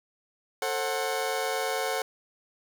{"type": "chord", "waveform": "sawtooth", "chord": "F# diminished", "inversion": "first", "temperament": "just", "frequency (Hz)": [444, 532.8, 740], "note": ["A4", "C5", "F#5"], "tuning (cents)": [16, 31, 0], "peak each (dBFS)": -28, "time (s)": [0.62, 2.02], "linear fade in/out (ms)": 2, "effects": []}